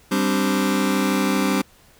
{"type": "chord", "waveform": "sawtooth", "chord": "G suspended fourth", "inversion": "none", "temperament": "just", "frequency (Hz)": [196, 261.3, 294], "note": ["G3", "C4", "D4"], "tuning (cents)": [0, -2, 2], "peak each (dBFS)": [-17, -19, -19], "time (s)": [0.11, 1.62], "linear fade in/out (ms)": 10, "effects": ["pink hiss -53 dBFS RMS until 1.99 s"]}